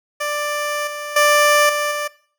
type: tone with level steps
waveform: 15% pulse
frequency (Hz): 590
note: D5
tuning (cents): +8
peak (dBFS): -14 / -20 / -5 / -12 / -15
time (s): 0.2-2.08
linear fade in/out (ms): 10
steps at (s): 0.87 / 1.16 / 1.69 / 1.91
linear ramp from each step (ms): 5
effects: noise-tail reverb RT60 0.5 s tail -20 dB re dry